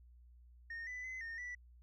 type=tone with pitch steps; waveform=sine; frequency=1841 / 1995 / 2039 / 1832 / 1964 Hz; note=A#6 / B6 / C7 / A#6 / B6; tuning=-22 / +17 / -45 / -31 / -10 cents; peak=-40 dBFS; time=0.7-1.55 s; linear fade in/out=5 ms; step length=170 ms; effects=tanh soft clip ceiling -41 dBFS + added 60 Hz sine -58 dBFS peak until 1.82 s